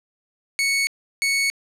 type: tone pair in turn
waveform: sawtooth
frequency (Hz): 2217 / 2217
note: C#7 / C#7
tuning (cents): 0 / 0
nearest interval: unison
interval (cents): 0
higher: neither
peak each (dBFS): -15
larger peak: neither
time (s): 0.59-0.87 / 1.22-1.5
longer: neither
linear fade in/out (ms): 0
effects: low-pass 11000 Hz 12 dB/octave